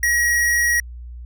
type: tone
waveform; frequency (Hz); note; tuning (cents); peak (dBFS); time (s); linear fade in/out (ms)
square; 1902; A#6; +34; -16; 0.03-0.8; 2
effects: added 60 Hz sine -32 dBFS peak until 1.25 s